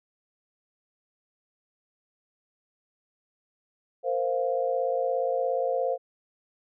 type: chord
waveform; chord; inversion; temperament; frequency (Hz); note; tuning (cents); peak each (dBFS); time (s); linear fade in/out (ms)
sine; Bb suspended second; none; equal; 466.2 / 523.3 / 698.5; Bb4 / C5 / F5; 0 / 0 / 0; -31 / -26 / -30; 4.03-5.98; 50
effects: none